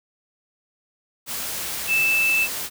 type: tone in noise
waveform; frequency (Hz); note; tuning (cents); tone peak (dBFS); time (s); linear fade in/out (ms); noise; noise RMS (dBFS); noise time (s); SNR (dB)
sine; 2637; E7; 0; -17; 1.87-2.48; 50; white; -29; 1.26-2.7; +9
effects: none